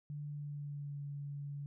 sine tone with pitch glide, 146.83 to 142.9 Hz, D3 to D3, 0 to -47 cents, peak -40 dBFS, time 0.1-1.66 s, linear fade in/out 0 ms, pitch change -47 cents, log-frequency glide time 0.25-1.01 s, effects none

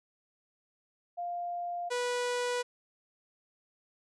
sine / sawtooth tone pair in turn, 700 / 490.1 Hz, F5 / B4, +4 / -13 cents, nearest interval tritone, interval 617 cents, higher first, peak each -33 / -26 dBFS, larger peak second, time 1.17-1.9 / 1.9-2.63 s, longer neither, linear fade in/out 20 ms, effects resampled to 22050 Hz

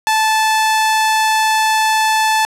sawtooth tone, 874 Hz, A5, 12 cents flat, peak -8 dBFS, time 0.07-2.45 s, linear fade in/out 0 ms, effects low-pass 11000 Hz 12 dB/octave

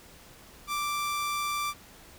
sawtooth tone, 1174.7 Hz, D6, in tune, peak -25 dBFS, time 0.67-1.74 s, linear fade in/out 50 ms, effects pink hiss -52 dBFS RMS until 2.18 s

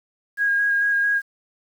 sine tone with vibrato, 1635 Hz, G#6, 28 cents flat, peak -17 dBFS, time 0.37-1.22 s, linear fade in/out 50 ms, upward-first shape square, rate 4.5 Hz, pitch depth 11 cents each way, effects 8-bit

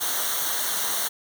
white noise with comb filter, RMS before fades -26 dBFS, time 0-1.09 s, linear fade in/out 20 ms, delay 0.4 ms, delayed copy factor -0.75, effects none

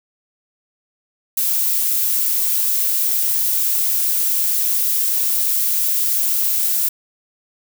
violet noise, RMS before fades -18 dBFS, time 1.37-6.89 s, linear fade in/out 5 ms, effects none

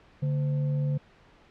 sine tone with frequency modulation, 144.1 Hz, D3, 33 cents flat, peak -24 dBFS, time 0.22-0.98 s, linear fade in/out 10 ms, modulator 368 Hz, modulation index 0.32, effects pink hiss -57 dBFS RMS until 1.5 s + low-pass 3000 Hz 12 dB/octave

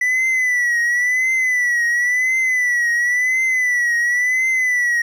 triangle tone with vibrato, 1975.5 Hz, B6, in tune, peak -13 dBFS, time 0.01-5.02 s, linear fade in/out 5 ms, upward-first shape triangle, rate 0.95 Hz, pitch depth 87 cents each way, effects none

